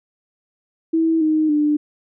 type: tone with pitch steps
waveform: sine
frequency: 325 / 311.2 / 298 Hz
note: E4 / D#4 / D4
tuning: -24 / 0 / +25 cents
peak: -14 dBFS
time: 0.93-1.77 s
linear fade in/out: 10 ms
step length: 280 ms
effects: none

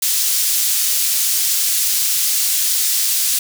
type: high-pass noise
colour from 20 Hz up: pink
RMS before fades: -17 dBFS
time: 0.02-3.39 s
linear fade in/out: 5 ms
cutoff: 5400 Hz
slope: 12 dB/octave
effects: none

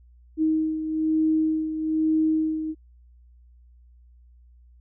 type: beating tone pair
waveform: sine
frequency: 314.6 / 315.7 Hz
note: D#4 / D#4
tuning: +19 / +25 cents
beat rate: 1.1 Hz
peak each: -21 / -28 dBFS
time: 0.37-2.75 s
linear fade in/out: 50 ms
effects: added 60 Hz sine -50 dBFS peak until 4.8 s

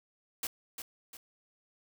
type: noise with echo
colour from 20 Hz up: white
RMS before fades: -35 dBFS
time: 0.43-0.47 s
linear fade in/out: 2 ms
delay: 350 ms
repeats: 2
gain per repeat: -7 dB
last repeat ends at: 1.17 s
effects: none

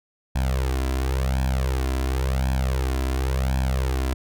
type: tone with flanger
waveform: sawtooth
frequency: 65.3 Hz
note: C2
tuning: 3 cents flat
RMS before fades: -23 dBFS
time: 0.35-4.14 s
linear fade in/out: 10 ms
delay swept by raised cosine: 1.2 to 3 ms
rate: 0.93 Hz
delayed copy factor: +1
effects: none

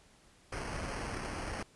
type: noise with sample-and-hold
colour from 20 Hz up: pink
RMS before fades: -39 dBFS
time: 0.52-1.63 s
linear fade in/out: 5 ms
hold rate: 3675 Hz
effects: pink hiss -63 dBFS RMS until 1.75 s + resampled to 24000 Hz

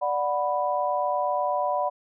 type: chord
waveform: sine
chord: B minor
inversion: first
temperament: equal with one note detuned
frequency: 587.3 / 735.7 / 987.8 Hz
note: D5 / F#5 / B5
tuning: 0 / -10 / 0 cents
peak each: -27 dBFS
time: 0.01-1.9 s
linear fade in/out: 20 ms
effects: none

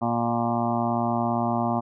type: harmonic tone with a mistuned harmonic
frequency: 117.6 Hz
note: A#2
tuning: 16 cents sharp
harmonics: 1 / 2 / 3 / 5 / 6 / 7 / 8 / 9 / 10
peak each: -31 / -26 / -34 / -33 / -28 / -31 / -34 / -33 / -37 dBFS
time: 0.01-1.81 s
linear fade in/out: 20 ms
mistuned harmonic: 5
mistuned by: +15 cents
effects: none

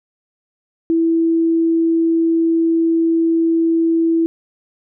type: tone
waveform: sine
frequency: 329.6 Hz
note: E4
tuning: in tune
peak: -12 dBFS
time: 0.9-4.26 s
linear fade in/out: 0 ms
effects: none

